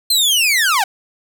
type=linear sweep; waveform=sawtooth; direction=down; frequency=4201 to 727 Hz; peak=-9 dBFS; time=0.1-0.84 s; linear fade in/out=5 ms; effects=none